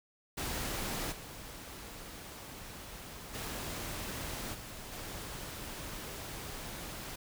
pink noise with level steps, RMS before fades -37 / -47 / -40 / -46 / -43 dBFS, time 0.37-7.16 s, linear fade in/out 10 ms, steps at 1.11 / 3.33 / 4.53 / 4.91 s, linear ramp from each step 20 ms, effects none

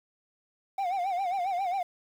triangle tone with vibrato, 745 Hz, F#5, 12 cents sharp, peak -25 dBFS, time 0.78-1.83 s, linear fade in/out 5 ms, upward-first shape sine, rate 7.4 Hz, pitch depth 120 cents each way, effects 9-bit

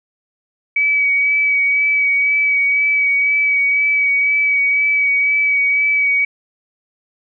sine tone with vibrato, 2276 Hz, C#7, 45 cents sharp, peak -12 dBFS, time 0.76-6.25 s, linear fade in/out 5 ms, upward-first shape sine, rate 2 Hz, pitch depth 19 cents each way, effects none

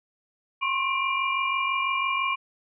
sine tone cluster, 1042 / 1088 / 2373 / 2861 Hz, C6 / C#6 / D7 / F7, -7 / -33 / +17 / +41 cents, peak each -31 / -27 / -27 / -35 dBFS, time 0.61-2.36 s, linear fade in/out 20 ms, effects none

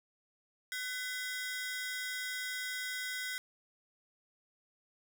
sawtooth ring-modulated tone, 1760 Hz, A6, in tune, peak -30 dBFS, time 0.72-3.38 s, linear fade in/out 0 ms, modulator 255 Hz, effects none

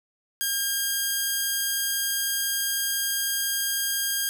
5% pulse tone, 1614 Hz, G#6, 50 cents flat, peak -13 dBFS, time 0.41-4.29 s, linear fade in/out 0 ms, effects none

